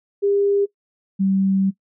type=tone pair in turn; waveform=sine; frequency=401.8 / 193.16 Hz; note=G4 / G3; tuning=+43 / -25 cents; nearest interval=octave + minor second; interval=1268 cents; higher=first; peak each=-15 dBFS; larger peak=neither; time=0.22-0.66 / 1.19-1.71 s; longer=second; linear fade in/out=20 ms; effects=noise-tail reverb RT60 0.1 s tail -19 dB re dry